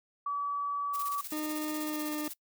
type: tone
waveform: sine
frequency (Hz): 1145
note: D6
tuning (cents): -44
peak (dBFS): -30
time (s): 0.26-1.21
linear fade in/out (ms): 5
type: noise with tremolo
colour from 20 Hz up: blue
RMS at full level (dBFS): -40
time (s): 0.93-2.34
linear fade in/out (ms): 20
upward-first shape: square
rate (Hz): 16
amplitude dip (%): 60
type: tone with pitch glide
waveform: 40% pulse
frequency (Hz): 306.1 to 302.1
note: D#4 to D4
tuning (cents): -28 to +49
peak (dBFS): -32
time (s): 1.32-2.28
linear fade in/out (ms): 2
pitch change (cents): -23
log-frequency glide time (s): 1.78-2.13
effects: noise-tail reverb RT60 0.1 s tail -23 dB re dry